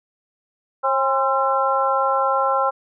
harmonic tone with a mistuned harmonic, 269.7 Hz, C#4, 47 cents flat, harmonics 2 / 3 / 4 / 5, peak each -22 / -22 / -22 / -22 dBFS, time 0.83-2.71 s, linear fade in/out 20 ms, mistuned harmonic 4, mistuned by -61 cents, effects none

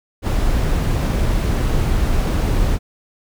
brown noise, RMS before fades -17 dBFS, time 0.22-2.79 s, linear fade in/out 50 ms, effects none

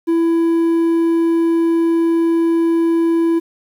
triangle tone, 332.6 Hz, E4, 16 cents sharp, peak -10 dBFS, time 0.07-3.4 s, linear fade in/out 20 ms, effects 8-bit

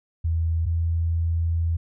sine tone pair in turn, 82.1 / 83.2 Hz, E2 / E2, -6 / +17 cents, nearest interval unison, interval 23 cents, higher second, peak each -20 dBFS, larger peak neither, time 0.24-0.66 / 0.66-1.77 s, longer second, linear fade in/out 10 ms, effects none

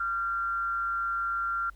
sine tone with frequency modulation, 1379 Hz, F6, 22 cents flat, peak -27 dBFS, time 0-1.7 s, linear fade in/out 5 ms, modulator 181 Hz, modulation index 0.37, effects added 50 Hz sine -49 dBFS peak until 1.75 s + pink hiss -65 dBFS RMS until 1.75 s

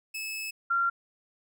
sawtooth / sine tone pair in turn, 2600 / 1378.9 Hz, E7 / F6, -24 / -22 cents, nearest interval major seventh, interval 1098 cents, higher first, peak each -30 / -23 dBFS, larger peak second, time 0.14-0.51 / 0.7-0.9 s, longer first, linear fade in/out 10 ms, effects none

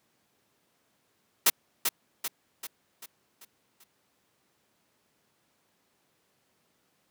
white noise with echo, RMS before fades -20 dBFS, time 1.46-1.5 s, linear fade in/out 5 ms, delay 390 ms, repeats 6, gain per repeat -6 dB, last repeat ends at 3.84 s, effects pink hiss -71 dBFS RMS until 7.1 s + high-pass 150 Hz 12 dB/octave

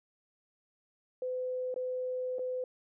sine tone with dropouts, 507 Hz, B4, 45 cents sharp, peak -32 dBFS, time 1.22-2.64 s, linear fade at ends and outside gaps 2 ms, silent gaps 1.742-1.761 / 2.385-2.392 s, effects none

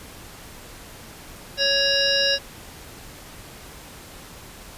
harmonic tone with a mistuned harmonic, 554.4 Hz, C#5, in tune, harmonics 1 / 3 / 5 / 7 / 9 / 10, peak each -25 / -25 / -25 / -25 / -25 / -25 dBFS, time 1.57-2.39 s, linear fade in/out 50 ms, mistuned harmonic 5, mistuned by +29 cents, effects pink hiss -42 dBFS RMS until 4.77 s + resampled to 32000 Hz

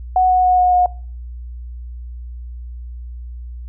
sine tone with pitch steps, 740 / 735.3 / 730.7 / 726 / 721.4 Hz, F#5 / F#5 / F#5 / F#5 / F#5, 0 / -11 / -22 / -33 / -44 cents, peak -10 dBFS, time 0.16-0.86 s, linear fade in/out 2 ms, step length 140 ms, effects noise-tail reverb RT60 0.5 s tail -24 dB re dry + added 60 Hz sine -28 dBFS peak until 3.68 s

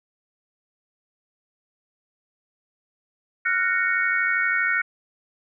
sine chord, Gb major seventh, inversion third, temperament just, 1387.5 / 1480 / 1850 / 2220 Hz, F6 / Gb6 / Bb6 / Db7, -12 / 0 / -14 / +2 cents, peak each -27 / -24 / -25 / -25 dBFS, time 3.45-4.82 s, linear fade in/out 10 ms, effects none

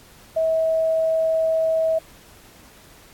sine tone, 645 Hz, E5, 38 cents flat, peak -17 dBFS, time 0.36-1.99 s, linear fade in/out 10 ms, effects pink hiss -49 dBFS RMS until 3.13 s + AAC 64 kbps

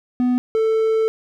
triangle tone pair in turn, 248.6 / 443 Hz, B3 / A4, +12 / +12 cents, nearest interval minor seventh, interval 1000 cents, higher second, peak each -13 dBFS, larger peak neither, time 0.2-0.38 / 0.55-1.08 s, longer second, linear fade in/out 0 ms, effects none

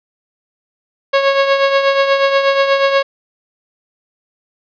sawtooth tone with tremolo, 550 Hz, C#5, 14 cents flat, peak -4 dBFS, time 1.13-3.03 s, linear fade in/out 10 ms, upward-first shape triangle, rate 8.3 Hz, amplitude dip 60%, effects resampled to 11025 Hz + 7-bit

